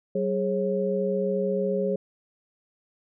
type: tone cluster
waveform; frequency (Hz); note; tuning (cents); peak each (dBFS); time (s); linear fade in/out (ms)
sine; 191.2 / 414.3 / 543; G3 / G#4 / C#5; -43 / -4 / -36; -28 / -27 / -27; 0.15-1.96; 5
effects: none